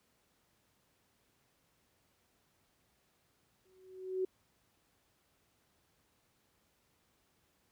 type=tone with exponential growth; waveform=sine; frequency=374.2 Hz; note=F#4; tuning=20 cents sharp; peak=-29 dBFS; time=3.65-4.25 s; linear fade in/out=5 ms; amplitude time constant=130 ms; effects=pink hiss -74 dBFS RMS until 7.71 s + high-pass 60 Hz 12 dB/octave